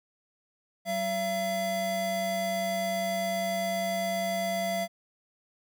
square tone pair together, 190 / 677.5 Hz, F#3 / E5, +46 / +47 cents, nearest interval octave + minor seventh, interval 2201 cents, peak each -36 / -29 dBFS, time 0.85-4.88 s, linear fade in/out 50 ms, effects none

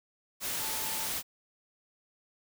sine tone in noise, 880 Hz, A5, in tune, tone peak -43 dBFS, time 0.58-1.09 s, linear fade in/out 50 ms, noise white, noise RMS -34 dBFS, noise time 0.4-1.23 s, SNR -12 dB, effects none

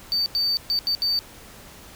sine tone bursts at uneven times, 4590 Hz, D8, 40 cents flat, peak -17 dBFS, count 5, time 0.12-0.26 / 0.35-0.57 / 0.7-0.79 / 0.87-0.95 / 1.02-1.19 s, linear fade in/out 0 ms, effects tanh soft clip ceiling -19 dBFS + pink hiss -45 dBFS RMS until 1.95 s

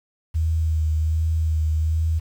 sine tone with vibrato, 79.4 Hz, D#2, 36 cents sharp, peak -18 dBFS, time 0.34-2.2 s, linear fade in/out 20 ms, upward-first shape sine, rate 1.3 Hz, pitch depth 27 cents each way, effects 8-bit

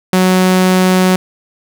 sawtooth tone, 185 Hz, F#3, in tune, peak -4 dBFS, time 0.13-1.16 s, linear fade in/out 2 ms, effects none

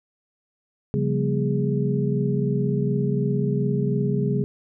sine tone cluster, 137.6 / 174.7 / 197.5 / 241.5 / 412.2 Hz, C#3 / F3 / G3 / B3 / G#4, -12 / +1 / +13 / -39 / -13 cents, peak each -23 / -29 / -26 / -30 / -27 dBFS, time 0.94-4.44 s, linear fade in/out 0 ms, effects none

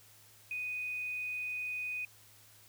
sine tone, 2489 Hz, D#7, in tune, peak -35 dBFS, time 0.51-2.05 s, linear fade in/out 2 ms, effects added 105 Hz sine -66 dBFS peak until 2.68 s + white hiss -60 dBFS RMS until 2.68 s

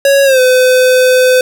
square tone with pitch glide, 554.4 to 508.4 Hz, C#5 to C5, 0 to -50 cents, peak -6 dBFS, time 0.05-1.41 s, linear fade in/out 2 ms, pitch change -150 cents, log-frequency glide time 0.24-0.4 s, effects none

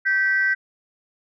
sine tone pair together, 1552.9 / 1952 Hz, G6 / B6, -17 / -21 cents, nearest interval major third, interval 396 cents, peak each -18 / -21 dBFS, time 0.05-0.55 s, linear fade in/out 20 ms, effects tanh soft clip ceiling -10 dBFS

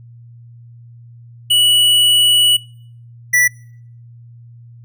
square tone pair in turn, 2942 / 1963.5 Hz, F#7 / B6, -11 / -11 cents, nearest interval perfect fifth, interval 700 cents, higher first, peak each -10 dBFS, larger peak neither, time 1.5-2.57 / 3.33-3.48 s, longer first, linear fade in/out 10 ms, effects noise-tail reverb RT60 0.6 s tail -24 dB re dry + added 118 Hz sine -37 dBFS peak until 4.84 s

